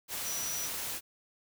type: tone in noise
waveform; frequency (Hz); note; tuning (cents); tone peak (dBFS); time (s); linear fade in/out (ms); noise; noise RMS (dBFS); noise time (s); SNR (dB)
sine; 5860; F#8; -18; -36; 0.23-0.7; 50; white; -37; 0.08-1.01; -2
effects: none